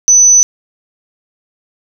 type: tone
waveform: sine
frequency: 6000 Hz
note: F#8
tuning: 23 cents sharp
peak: -3 dBFS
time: 0.08-0.43 s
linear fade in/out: 0 ms
effects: none